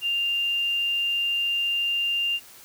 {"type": "tone", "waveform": "sine", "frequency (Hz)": 2794, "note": "F7", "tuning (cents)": 0, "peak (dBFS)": -22, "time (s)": [0.01, 2.4], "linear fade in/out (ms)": 50, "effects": ["white hiss -48 dBFS RMS until 2.64 s"]}